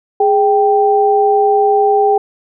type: tone pair together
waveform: sine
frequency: 415.3 / 784 Hz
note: G#4 / G5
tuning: 0 / 0 cents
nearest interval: major seventh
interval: 1100 cents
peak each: -11 dBFS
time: 0.2-2.18 s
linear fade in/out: 5 ms
effects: none